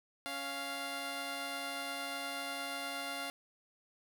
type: tone pair together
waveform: 10% pulse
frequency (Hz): 277.2 / 697.2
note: C#4 / F5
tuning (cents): 0 / -3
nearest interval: octave + major third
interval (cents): 1597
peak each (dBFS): -35 / -31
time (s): 0.26-3.3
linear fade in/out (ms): 0
effects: none